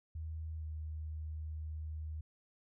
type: tone with pitch glide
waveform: sine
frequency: 79.4 to 77.81 Hz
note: D#2 to D#2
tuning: +36 to +1 cents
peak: -39 dBFS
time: 0.15-2.21 s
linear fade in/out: 5 ms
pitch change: -35 cents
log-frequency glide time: 0.58-0.64 s
effects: none